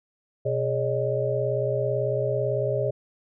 sine tone cluster, 125.3 / 415 / 556 / 614 Hz, B2 / G#4 / C#5 / D#5, +25 / -1 / +5 / -23 cents, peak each -28 dBFS, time 0.45-2.91 s, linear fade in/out 10 ms, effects none

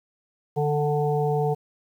harmonic tone, 147.9 Hz, D3, 13 cents sharp, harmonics 1 / 3 / 5 / 6, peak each -24 / -24 / -28 / -35 dBFS, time 0.56-1.55 s, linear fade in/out 20 ms, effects 9-bit

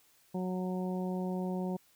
harmonic tone, 183.8 Hz, F#3, 11 cents flat, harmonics 1 / 2 / 3 / 4 / 5, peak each -33 / -39 / -43 / -45 / -47 dBFS, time 0.34-1.77 s, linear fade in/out 10 ms, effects white hiss -66 dBFS RMS until 1.95 s

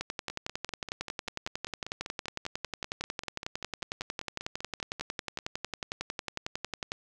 two click trains, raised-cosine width 0.2 ms, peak -16 / -21 dBFS, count 77 / 27, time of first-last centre 0.01-6.919 / 0.3-5.388 s, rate 11 / 5.11 Hz, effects none

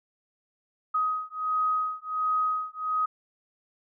sine beating tone pair, 1257 / 1258.4 Hz, D#6 / D#6, +17 / +19 cents, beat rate 1.4 Hz, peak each -28 dBFS, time 0.94-3.06 s, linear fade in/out 10 ms, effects none

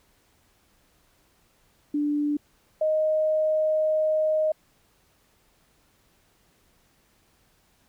sine tone pair in turn, 293.7 / 622.3 Hz, D4 / D#5, 0 / 0 cents, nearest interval octave + minor second, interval 1300 cents, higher second, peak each -22 / -20 dBFS, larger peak second, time 1.94-2.37 / 2.81-4.52 s, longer second, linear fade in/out 5 ms, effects pink hiss -64 dBFS RMS until 7.88 s

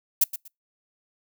violet noise with echo, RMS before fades -18 dBFS, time 0.21-0.24 s, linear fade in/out 5 ms, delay 120 ms, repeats 2, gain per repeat -13 dB, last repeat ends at 0.48 s, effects noise-tail reverb RT60 0.2 s tail -26 dB re dry

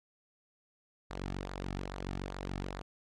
sawtooth tone with flanger, 47 Hz, F#1, 28 cents sharp, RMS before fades -40 dBFS, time 1.1-2.82 s, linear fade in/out 10 ms, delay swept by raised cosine 0.33 to 2.03 ms, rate 2.4 Hz, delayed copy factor -0.6, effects low-pass 6000 Hz 12 dB/octave

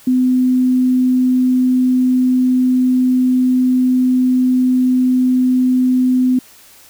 sine tone, 254 Hz, B3, 49 cents sharp, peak -10 dBFS, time 0.07-6.39 s, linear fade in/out 5 ms, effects white hiss -44 dBFS RMS until 6.89 s

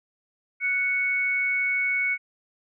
sine tone pair together, 1479.7 / 2217 Hz, F#6 / C#7, 0 / 0 cents, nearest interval perfect fifth, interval 700 cents, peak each -32 / -22 dBFS, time 0.6-2.18 s, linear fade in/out 50 ms, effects none

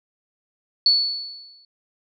sine tone with exponential decay, 4435 Hz, C#8, in tune, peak -11 dBFS, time 0.86-1.65 s, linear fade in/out 2 ms, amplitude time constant 170 ms, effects none

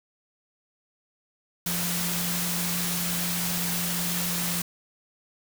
sine tone in noise, 174.61 Hz, F3, in tune, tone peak -31 dBFS, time 1.66-4.62 s, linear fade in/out 5 ms, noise white, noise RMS -29 dBFS, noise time 1.66-4.62 s, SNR -5 dB, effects none

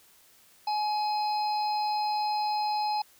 harmonic tone with a mistuned harmonic, 843 Hz, G#5, 26 cents sharp, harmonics 1 / 3 / 5 / 6, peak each -26 / -44 / -39 / -39 dBFS, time 0.67-3.02 s, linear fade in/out 5 ms, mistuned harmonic 5, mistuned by -25 cents, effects white hiss -59 dBFS RMS until 3.19 s

